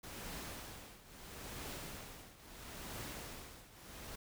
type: noise with tremolo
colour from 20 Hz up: pink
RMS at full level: -45 dBFS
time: 0.03-4.16 s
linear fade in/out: 10 ms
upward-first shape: triangle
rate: 0.75 Hz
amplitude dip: 85%
effects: none